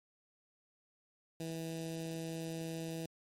15% pulse tone with notch filter, 163.2 Hz, E3, 17 cents flat, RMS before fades -41 dBFS, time 1.4-3.06 s, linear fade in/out 2 ms, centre 1300 Hz, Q 0.63, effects MP3 64 kbps

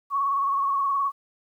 sine tone with vibrato, 1108.7 Hz, C#6, in tune, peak -21 dBFS, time 0.1-1.12 s, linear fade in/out 50 ms, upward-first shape sine, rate 19 Hz, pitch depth 42 cents each way, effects 10-bit

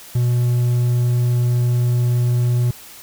triangle tone, 121.8 Hz, B2, 24 cents flat, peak -12 dBFS, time 0.15-2.71 s, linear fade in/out 5 ms, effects white hiss -40 dBFS RMS until 3.02 s

